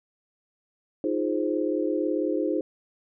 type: chord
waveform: sine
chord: F minor seventh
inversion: third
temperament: equal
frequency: 311.1 / 349.2 / 415.3 / 523.3 Hz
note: Eb4 / F4 / Ab4 / C5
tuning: 0 / 0 / 0 / 0 cents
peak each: -27 / -29 / -30 / -30 dBFS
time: 1.04-2.61 s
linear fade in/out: 2 ms
effects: none